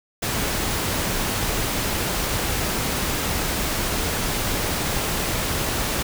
pink noise, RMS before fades -24 dBFS, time 0.22-6.03 s, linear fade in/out 10 ms, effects none

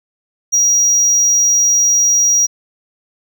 triangle tone, 5740 Hz, F8, 47 cents sharp, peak -8 dBFS, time 0.52-2.47 s, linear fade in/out 20 ms, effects none

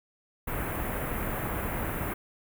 pink band-stop noise, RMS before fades -32 dBFS, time 0.47-2.14 s, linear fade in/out 10 ms, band 2200 to 12000 Hz, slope 24 dB/octave, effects none

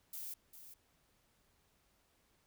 violet noise with echo, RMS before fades -45 dBFS, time 0.13-0.34 s, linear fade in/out 5 ms, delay 400 ms, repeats 1, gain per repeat -10 dB, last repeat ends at 0.74 s, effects pink hiss -74 dBFS RMS until 2.46 s

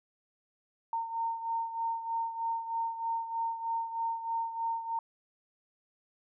sine beating tone pair, 914 / 917.2 Hz, A#5 / A#5, -34 / -28 cents, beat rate 3.2 Hz, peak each -32 / -38 dBFS, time 0.93-4.99 s, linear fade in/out 2 ms, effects none

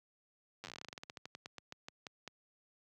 slowing click train, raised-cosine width 0.2 ms, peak -28 dBFS, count 26, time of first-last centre 0.64-2.277 s, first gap 9 ms, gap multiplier 1.14, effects high-pass 100 Hz 12 dB/octave

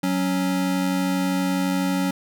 square tone pair together, 185 / 277.2 Hz, F#3 / C#4, 0 / 0 cents, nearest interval perfect fifth, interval 700 cents, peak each -24 dBFS, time 0.03-2.11 s, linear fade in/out 5 ms, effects none

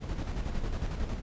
brown noise with tremolo, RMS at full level -31 dBFS, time 0-1.22 s, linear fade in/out 50 ms, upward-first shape square, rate 11 Hz, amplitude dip 45%, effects resampled to 16000 Hz

